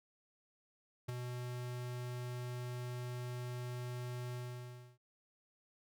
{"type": "tone with ADSR envelope", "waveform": "square", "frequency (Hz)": 123.47, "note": "B2", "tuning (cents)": 0, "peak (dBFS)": -36, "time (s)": [1.08, 4.98], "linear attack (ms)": 12, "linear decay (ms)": 11, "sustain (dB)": -5, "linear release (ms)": 640, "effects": []}